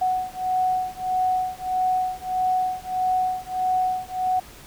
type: beating tone pair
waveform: sine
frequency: 740 / 741.6 Hz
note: F#5 / F#5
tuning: 0 / +4 cents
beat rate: 1.6 Hz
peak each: -24 dBFS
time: 0.01-4.4 s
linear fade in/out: 10 ms
effects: pink hiss -45 dBFS RMS until 4.66 s